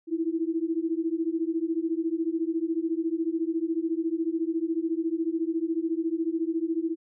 sine beating tone pair, 321 / 335 Hz, E4 / E4, -46 / +28 cents, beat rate 14 Hz, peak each -28 dBFS, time 0.07-6.96 s, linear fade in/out 50 ms, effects none

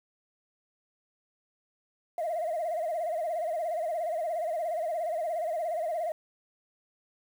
sine tone with vibrato, 659.3 Hz, E5, in tune, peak -27 dBFS, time 2.18-6.12 s, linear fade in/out 2 ms, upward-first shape sine, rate 17 Hz, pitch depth 120 cents each way, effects tanh soft clip ceiling -25 dBFS + 9-bit

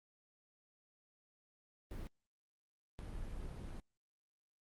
brown noise bursts at uneven times, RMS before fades -45 dBFS, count 2, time 1.91-2.07 / 2.99-3.8 s, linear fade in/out 0 ms, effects Opus 32 kbps

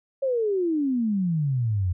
sine exponential sweep, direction down, 554.4 to 85.8 Hz, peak -21 dBFS, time 0.22-1.93 s, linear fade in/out 10 ms, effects none

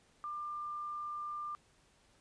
sine tone, 1194 Hz, D6, 28 cents sharp, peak -38 dBFS, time 0.24-1.55 s, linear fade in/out 0 ms, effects pink hiss -68 dBFS RMS until 2.2 s + resampled to 22050 Hz

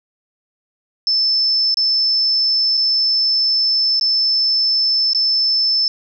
sine tone with dropouts, 5274 Hz, E8, in tune, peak -13 dBFS, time 1.07-5.88 s, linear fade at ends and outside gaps 1 ms, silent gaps 1.743-1.771 / 2.771-2.775 / 3.997-4.011 / 5.133-5.148 s, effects none

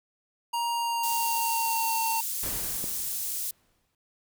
square tone with pitch glide, 940 to 908 Hz, A#5 to A#5, +14 to -46 cents, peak -27 dBFS, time 0.53-2.21 s, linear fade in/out 10 ms, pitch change -60 cents, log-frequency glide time 0.69-1.97 s
pink high-pass noise, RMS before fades -32 dBFS, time 1.03-3.51 s, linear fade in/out 5 ms, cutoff 9100 Hz, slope 12 dB/octave
pink noise with exponential decay, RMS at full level -36 dBFS, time 2.43-3.95 s, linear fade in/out 2 ms, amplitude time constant 330 ms
click, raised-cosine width 2 ms, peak -24 dBFS, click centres 2.841 s
effects none

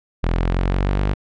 sawtooth linear sweep, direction up, 41.2 to 50.7 Hz, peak -13 dBFS, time 0.23-1.14 s, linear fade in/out 10 ms, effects low-pass 3000 Hz 12 dB/octave

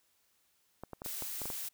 clicks, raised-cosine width 1 ms, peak -28 dBFS, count 8, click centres 0.836 / 0.933 / 1.019 / 1.061 / 1.223 / 1.417 / 1.456 / 1.502 s
blue noise, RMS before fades -40 dBFS, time 1.04-1.69 s, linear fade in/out 10 ms
effects white hiss -73 dBFS RMS until 1.73 s

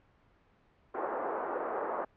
pink band-pass noise, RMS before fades -35 dBFS, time 0.94-2.05 s, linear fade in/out 10 ms, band 380 to 1300 Hz, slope 24 dB/octave, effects pink hiss -66 dBFS RMS until 2.16 s + low-pass 2000 Hz 12 dB/octave

